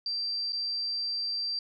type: tone with dropouts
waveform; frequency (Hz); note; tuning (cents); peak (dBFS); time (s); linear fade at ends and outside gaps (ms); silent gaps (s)
sine; 4699; D8; 0; -29; 0.06-1.59; 2; 0.523-0.53
effects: none